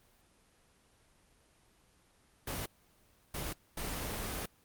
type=noise bursts at uneven times; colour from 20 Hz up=pink; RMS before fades=-38 dBFS; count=3; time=2.47-2.66 / 3.34-3.53 / 3.77-4.46 s; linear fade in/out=5 ms; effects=pink hiss -67 dBFS RMS until 4.64 s + Opus 24 kbps